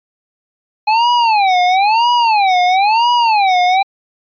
square tone with vibrato, 834 Hz, G#5, 7 cents sharp, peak -10 dBFS, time 0.87-3.83 s, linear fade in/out 10 ms, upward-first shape sine, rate 1 Hz, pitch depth 260 cents each way, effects resampled to 11025 Hz

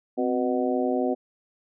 harmonic tone with a mistuned harmonic, 123.47 Hz, B2, in tune, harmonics 2 / 3 / 4 / 5 / 6, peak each -26 / -28 / -29 / -30 / -31 dBFS, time 0.17-1.15 s, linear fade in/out 20 ms, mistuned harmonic 2, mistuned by +82 cents, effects none

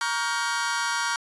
sawtooth chord, G half-diminished seventh, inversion first, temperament just, 940.8 / 1128.9 / 1411.2 / 1568 Hz, Bb5 / Db6 / F6 / G6, +16 / +31 / +18 / 0 cents, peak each -25 / -28 / -25 / -28 dBFS, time 0.01-1.16 s, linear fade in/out 2 ms, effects resampled to 22050 Hz

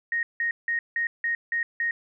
sine tone bursts, 1864.7 Hz, A#6, in tune, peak -23 dBFS, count 7, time 0.12-1.91 s, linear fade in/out 2 ms, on 110 ms, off 170 ms, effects none

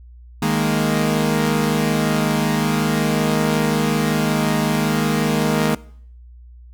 sawtooth chord, D# suspended fourth, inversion none, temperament equal, 155.56 / 207.7 / 233.1 Hz, D#3 / G#3 / A#3, 0 / 0 / 0 cents, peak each -17 dBFS, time 0.42-5.75 s, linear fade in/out 5 ms, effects noise-tail reverb RT60 0.6 s tail -21 dB re dry + added 60 Hz sine -39 dBFS peak until 6.73 s

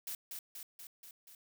blue noise with echo, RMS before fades -41 dBFS, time 0.07-0.15 s, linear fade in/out 2 ms, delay 240 ms, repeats 5, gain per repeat -3 dB, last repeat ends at 1.35 s, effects none

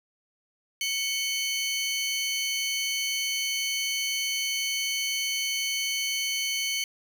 25% pulse tone pair together, 2217 / 3046 Hz, C#7 / F#7, 0 / +50 cents, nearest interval perfect fourth, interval 550 cents, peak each -26 / -26 dBFS, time 0.81-6.84 s, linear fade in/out 2 ms, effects none

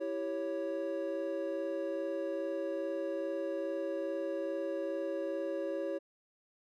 triangle chord, C# diminished, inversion first, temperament equal, 329.6 / 392 / 554.4 Hz, E4 / G4 / C#5, 0 / 0 / 0 cents, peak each -37 / -38 / -34 dBFS, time 0-5.99 s, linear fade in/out 20 ms, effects none

